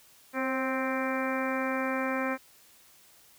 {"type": "harmonic tone with a mistuned harmonic", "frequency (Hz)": 261.6, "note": "C4", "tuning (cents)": 0, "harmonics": [1, 2, 3, 4, 5, 6, 7, 8, 9], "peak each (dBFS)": [-32, -33, -39, -37, -38, -38, -39, -43, -39], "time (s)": [0.33, 2.38], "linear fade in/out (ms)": 50, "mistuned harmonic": 2, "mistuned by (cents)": 28, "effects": ["white hiss -58 dBFS RMS until 3.38 s"]}